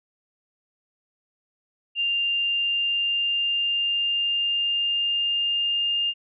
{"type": "tone with pitch glide", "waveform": "sine", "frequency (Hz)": [2794, 2813], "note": ["F7", "F7"], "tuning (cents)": [0, 12], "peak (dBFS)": -21, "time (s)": [1.95, 6.14], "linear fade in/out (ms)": 50, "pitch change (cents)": 12, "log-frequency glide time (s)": [2.29, 5.99], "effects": []}